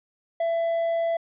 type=tone; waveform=triangle; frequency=668 Hz; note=E5; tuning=23 cents sharp; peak=-20 dBFS; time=0.4-1.17 s; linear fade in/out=5 ms; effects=resampled to 8000 Hz